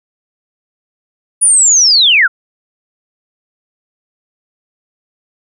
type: linear sweep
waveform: sine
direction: down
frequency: 9800 to 1318.5 Hz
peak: -5 dBFS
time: 1.41-2.28 s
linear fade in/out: 20 ms
effects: none